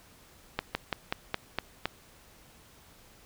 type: slowing click train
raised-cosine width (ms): 0.3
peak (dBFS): -12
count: 7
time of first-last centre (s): 0.59-1.856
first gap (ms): 160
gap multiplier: 1.11
effects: pink hiss -57 dBFS RMS until 3.25 s